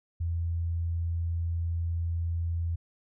sine tone, 84.2 Hz, E2, 37 cents sharp, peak -27 dBFS, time 0.2-2.76 s, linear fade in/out 10 ms, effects none

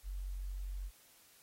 sine tone, 46.56 Hz, F#1, 12 cents sharp, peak -38 dBFS, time 0.03-0.91 s, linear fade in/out 50 ms, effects white hiss -64 dBFS RMS until 1.42 s + AAC 48 kbps

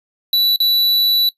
square tone with dropouts, 3951 Hz, B7, in tune, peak -12 dBFS, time 0.33-1.29 s, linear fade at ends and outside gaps 2 ms, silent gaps 0.561-0.602 s, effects noise-tail reverb RT60 0.1 s tail -19 dB re dry + resampled to 32000 Hz

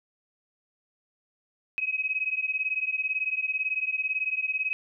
sine beating tone pair, 2531 / 2549 Hz, D#7 / D#7, +29 / +41 cents, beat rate 18 Hz, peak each -29 dBFS, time 1.78-4.73 s, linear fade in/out 0 ms, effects none

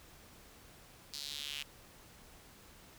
square tone with high-pass filter sweep, 72 Hz, D2, 34 cents flat, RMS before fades -43 dBFS, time 1.13-1.63 s, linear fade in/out 5 ms, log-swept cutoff 4500 to 2800 Hz, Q 3.6, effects pink hiss -58 dBFS RMS until 2.98 s

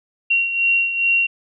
sine beating tone pair, 2747 / 2749.4 Hz, F7 / F7, -29 / -28 cents, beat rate 2.4 Hz, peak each -16 / -23 dBFS, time 0.3-1.27 s, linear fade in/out 10 ms, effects none

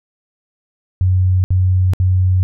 sine tone bursts, 92.4 Hz, F#2, 2 cents flat, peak -10 dBFS, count 3, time 1.01-2.43 s, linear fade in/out 0 ms, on 430 ms, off 65 ms, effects none

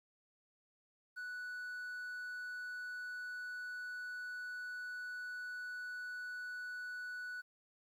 triangle tone, 1480 Hz, F#6, in tune, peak -40 dBFS, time 1.16-7.42 s, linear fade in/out 20 ms, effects 12-bit

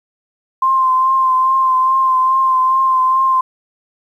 sine tone with vibrato, 1046.5 Hz, C6, in tune, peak -10 dBFS, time 0.62-3.41 s, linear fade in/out 5 ms, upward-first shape triangle, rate 2.4 Hz, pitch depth 28 cents each way, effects 8-bit

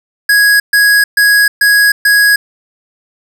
square tone bursts, 1661.2 Hz, G#6, in tune, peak -6 dBFS, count 5, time 0.29-2.36 s, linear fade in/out 5 ms, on 310 ms, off 130 ms, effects none

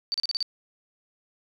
sine tone bursts, 4594 Hz, D8, 39 cents flat, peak -24 dBFS, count 6, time 0.12-0.427 s, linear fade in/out 0 ms, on 22 ms, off 35 ms, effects none

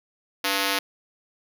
5% pulse ring-modulated tone, 393.4 Hz, G4, 6 cents sharp, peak -8 dBFS, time 0.44-0.79 s, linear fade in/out 5 ms, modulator 102 Hz, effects none

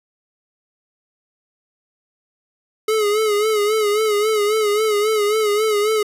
square tone with vibrato, 424.3 Hz, G#4, 37 cents sharp, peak -16 dBFS, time 2.88-6.03 s, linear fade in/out 5 ms, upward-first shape sine, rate 3.7 Hz, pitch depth 64 cents each way, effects resampled to 32000 Hz

